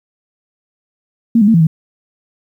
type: tone with pitch steps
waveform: sine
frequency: 230.5 / 203.4 / 225.7 / 166.4 / 159.2 Hz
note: A#3 / G#3 / A3 / E3 / D#3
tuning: -19 / -36 / +44 / +17 / +40 cents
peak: -6 dBFS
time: 1.35-1.67 s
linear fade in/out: 5 ms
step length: 64 ms
effects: 8-bit